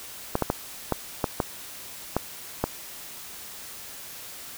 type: clicks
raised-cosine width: 1 ms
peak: -8 dBFS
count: 8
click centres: 0.354 / 0.423 / 0.501 / 0.923 / 1.242 / 1.402 / 2.166 / 2.64 s
effects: white hiss -41 dBFS RMS until 4.57 s